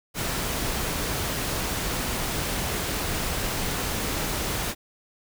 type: noise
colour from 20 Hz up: pink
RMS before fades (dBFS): -28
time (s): 0.14-4.75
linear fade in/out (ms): 50
effects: none